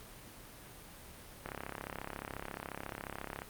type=click train; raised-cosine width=0.5 ms; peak=-24 dBFS; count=68; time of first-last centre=1.46-3.419 s; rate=34.2 Hz; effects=pink hiss -52 dBFS RMS until 3.49 s + Opus 32 kbps